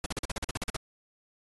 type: noise bursts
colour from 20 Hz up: pink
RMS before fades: -32 dBFS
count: 12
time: 0.04-0.765 s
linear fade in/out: 2 ms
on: 21 ms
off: 43 ms
effects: low-pass 12000 Hz 12 dB/octave + AAC 32 kbps